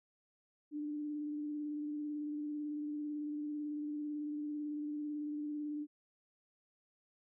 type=tone with vibrato; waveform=sine; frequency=297.2 Hz; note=D4; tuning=21 cents sharp; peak=-37 dBFS; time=0.71-5.87 s; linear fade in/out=50 ms; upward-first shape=square; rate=18 Hz; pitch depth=16 cents each way; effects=none